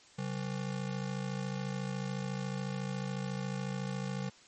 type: ring-modulated tone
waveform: square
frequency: 162.4 Hz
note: E3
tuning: 26 cents flat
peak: -32 dBFS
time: 0.18-4.3 s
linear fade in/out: 10 ms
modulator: 27 Hz
effects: white hiss -59 dBFS RMS until 4.47 s + MP3 32 kbps